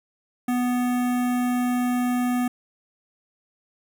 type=tone with notch filter; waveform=square; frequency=246.9 Hz; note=B3; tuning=in tune; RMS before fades=-23 dBFS; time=0.48-2.48 s; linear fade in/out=5 ms; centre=4500 Hz; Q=0.77; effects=none